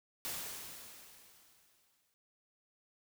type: noise with exponential decay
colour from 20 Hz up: white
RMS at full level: -39 dBFS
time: 0.25-2.14 s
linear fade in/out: 0 ms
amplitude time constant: 410 ms
effects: none